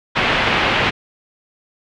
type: low-pass noise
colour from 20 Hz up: white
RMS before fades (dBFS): -17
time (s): 0.15-0.91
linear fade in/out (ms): 20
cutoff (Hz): 2900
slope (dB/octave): 24
effects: none